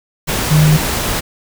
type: tone in noise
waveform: sine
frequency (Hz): 153.1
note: D#3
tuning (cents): -28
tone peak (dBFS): -7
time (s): 0.5-0.78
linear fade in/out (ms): 20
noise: pink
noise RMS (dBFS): -18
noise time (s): 0.27-1.21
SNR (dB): +8
effects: none